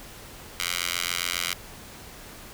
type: tone with high-pass filter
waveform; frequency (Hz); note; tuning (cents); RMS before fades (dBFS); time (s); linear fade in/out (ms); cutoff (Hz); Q
10% pulse; 87.31; F2; 0; -29; 0.6-1.53; 0; 2300; 1
effects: pink hiss -44 dBFS RMS until 2.53 s